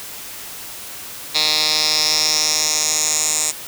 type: tone with band-pass filter sweep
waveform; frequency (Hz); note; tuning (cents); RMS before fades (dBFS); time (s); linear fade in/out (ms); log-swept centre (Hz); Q
10% pulse; 153.9; D#3; -19; -18; 1.34-3.52; 20; 4300 to 7600; 4.6
effects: white hiss -33 dBFS RMS until 3.67 s